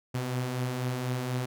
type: beating tone pair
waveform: sawtooth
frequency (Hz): 122.7 / 126.8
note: B2 / B2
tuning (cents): -11 / +46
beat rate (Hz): 4.1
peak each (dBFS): -34 / -26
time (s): 0.14-1.46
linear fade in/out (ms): 10
effects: none